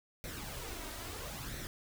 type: noise with flanger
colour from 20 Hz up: pink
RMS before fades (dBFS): -43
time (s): 0.24-1.67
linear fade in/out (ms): 0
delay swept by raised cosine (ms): 0.5 to 3.2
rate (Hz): 0.75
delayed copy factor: +0.55
effects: none